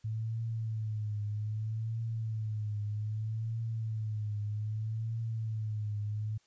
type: tone with vibrato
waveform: sine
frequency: 108.9 Hz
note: A2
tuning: 17 cents flat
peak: -32 dBFS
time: 0.04-6.38 s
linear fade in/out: 10 ms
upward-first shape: triangle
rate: 0.63 Hz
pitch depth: 84 cents each way
effects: white hiss -70 dBFS RMS until 6.46 s + resampled to 16000 Hz